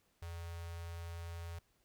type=tone with notch filter; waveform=square; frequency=84.7 Hz; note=E2; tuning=48 cents sharp; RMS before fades=-45 dBFS; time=0.22-1.59 s; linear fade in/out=5 ms; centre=250 Hz; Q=0.7; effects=pink hiss -75 dBFS RMS until 1.84 s